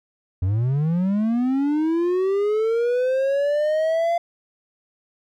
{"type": "linear sweep", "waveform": "triangle", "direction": "up", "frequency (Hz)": [87.31, 690], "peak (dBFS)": -16, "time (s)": [0.42, 4.18], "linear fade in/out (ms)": 5, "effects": []}